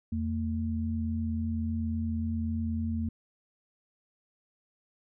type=tone pair together; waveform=sine; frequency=84.6 / 225.9 Hz; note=E2 / A3; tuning=+45 / +46 cents; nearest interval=octave + perfect fourth; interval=1701 cents; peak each=-31 / -31 dBFS; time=0.12-3.09 s; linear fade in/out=5 ms; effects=none